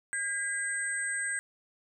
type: tone cluster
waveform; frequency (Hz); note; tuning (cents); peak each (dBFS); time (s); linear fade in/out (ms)
sine; 1618 / 1993 / 8200; G#6 / B6 / C9; -46 / +15 / -36; -32 / -38 / -35; 0.13-1.39; 0
effects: none